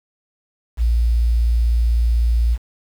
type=tone with quantisation; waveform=sine; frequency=58 Hz; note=A#1; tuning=8 cents flat; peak=-13 dBFS; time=0.77-2.58 s; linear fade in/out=50 ms; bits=7; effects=none